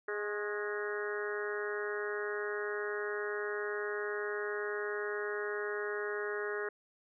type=harmonic tone with a mistuned harmonic; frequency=207.7 Hz; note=G#3; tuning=in tune; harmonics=2 / 3 / 4 / 5 / 6 / 7 / 8 / 9; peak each=-36 / -48 / -51 / -48 / -46 / -43 / -43 / -44 dBFS; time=0.08-6.69 s; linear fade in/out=5 ms; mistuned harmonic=5; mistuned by=+49 cents; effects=none